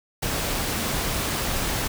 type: noise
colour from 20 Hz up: pink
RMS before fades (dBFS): -26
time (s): 0.22-1.88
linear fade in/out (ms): 10
effects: none